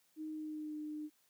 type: tone with pitch glide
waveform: sine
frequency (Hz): 311.1 to 303.1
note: D#4 to D#4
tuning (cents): 0 to -45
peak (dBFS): -40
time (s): 0.16-1.1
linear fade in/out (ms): 50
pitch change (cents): -45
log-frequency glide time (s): 0.28-0.77
effects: white hiss -73 dBFS RMS until 1.29 s + high-pass 100 Hz 12 dB/octave